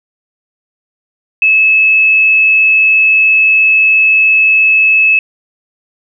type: tone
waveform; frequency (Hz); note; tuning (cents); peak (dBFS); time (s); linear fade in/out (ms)
sine; 2597; E7; -26; -5; 1.42-5.19; 2
effects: none